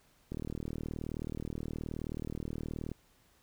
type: click train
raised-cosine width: 3 ms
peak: -25 dBFS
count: 102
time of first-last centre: 0.32-2.916 s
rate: 38.9 Hz
effects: pink hiss -67 dBFS RMS until 3.42 s